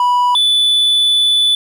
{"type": "tone pair in turn", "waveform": "triangle", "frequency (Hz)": [982, 3479], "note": ["B5", "A7"], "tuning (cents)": [-10, -20], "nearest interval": "octave + minor seventh", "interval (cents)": 2190, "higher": "second", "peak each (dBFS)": -8, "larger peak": "neither", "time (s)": [[0, 0.35], [0.35, 1.55]], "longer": "second", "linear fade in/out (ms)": 2, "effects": []}